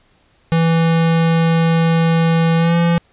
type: tone with pitch glide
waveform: square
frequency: 164.81 to 169.74 Hz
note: E3 to F3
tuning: 0 to -49 cents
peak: -12 dBFS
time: 0.52-2.98 s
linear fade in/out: 0 ms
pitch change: +51 cents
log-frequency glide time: 2.57-2.76 s
effects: pink hiss -56 dBFS RMS until 3.12 s + resampled to 8000 Hz